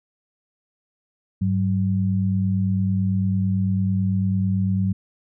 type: tone pair together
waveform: sine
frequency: 100.23 / 189.2 Hz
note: G2 / F#3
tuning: +39 / +39 cents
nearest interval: major seventh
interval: 1100 cents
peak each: -21 dBFS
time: 1.41-4.93 s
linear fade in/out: 10 ms
effects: none